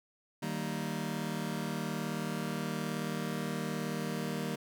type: chord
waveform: sawtooth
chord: Eb major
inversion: none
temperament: just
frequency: 155.56 / 194.45 / 233.3 Hz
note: Eb3 / G3 / Bb3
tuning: 0 / -14 / +2 cents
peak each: -34 dBFS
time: 0.42-4.56 s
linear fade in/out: 10 ms
effects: none